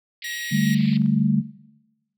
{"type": "band-pass noise", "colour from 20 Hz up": "pink", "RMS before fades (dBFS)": -38, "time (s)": [0.22, 0.97], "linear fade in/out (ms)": 2, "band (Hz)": [1900, 4700], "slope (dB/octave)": 96}
{"type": "tone", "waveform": "sawtooth", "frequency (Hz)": 1900, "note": "A#6", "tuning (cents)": 33, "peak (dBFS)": -26, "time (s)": [0.24, 0.75], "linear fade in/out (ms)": 5}
{"type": "chord", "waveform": "sine", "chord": "D suspended fourth", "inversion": "none", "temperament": "equal", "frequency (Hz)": [146.83, 196, 220], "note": ["D3", "G3", "A3"], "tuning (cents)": [0, 0, 0], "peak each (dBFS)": -22, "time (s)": [0.51, 1.42], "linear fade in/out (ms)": 20}
{"type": "clicks", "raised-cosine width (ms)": 0.3, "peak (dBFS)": -32, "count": 6, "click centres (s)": [0.807, 0.855, 0.931, 0.974, 1.019, 1.061]}
{"effects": ["noise-tail reverb RT60 1.0 s tail -18 dB re dry"]}